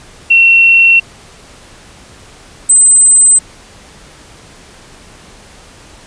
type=tone pair in turn; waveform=sine; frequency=2719 / 8110 Hz; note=F7 / B8; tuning=-47 / +45 cents; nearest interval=octave + perfect fifth; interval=1892 cents; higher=second; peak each=-3 dBFS; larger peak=neither; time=0.3-1 / 2.69-3.39 s; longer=neither; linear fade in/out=10 ms; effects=pink hiss -38 dBFS RMS until 6.06 s + resampled to 22050 Hz